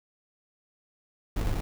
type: noise with sample-and-hold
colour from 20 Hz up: brown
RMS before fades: -28 dBFS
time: 1.36-1.61 s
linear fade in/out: 5 ms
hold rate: 1575 Hz
effects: none